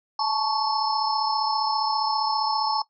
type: tone cluster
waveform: sine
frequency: 861 / 896 / 1110 / 4334 / 5270 Hz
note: A5 / A5 / C#6 / C#8 / E8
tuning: -38 / +31 / +2 / -40 / -1 cents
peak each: -26 / -28 / -28 / -35 / -29 dBFS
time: 0.19-2.82 s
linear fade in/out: 5 ms
effects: noise-tail reverb RT60 0.1 s tail -18 dB re dry